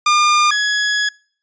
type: tone pair in turn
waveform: sawtooth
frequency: 1206 / 1680.5 Hz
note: D6 / G#6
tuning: +46 / +20 cents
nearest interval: tritone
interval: 574 cents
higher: second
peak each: -7 / -11 dBFS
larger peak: first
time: 0.06-0.51 / 0.51-1.09 s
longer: second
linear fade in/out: 5 ms
effects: noise-tail reverb RT60 0.5 s tail -25 dB re dry + resampled to 16000 Hz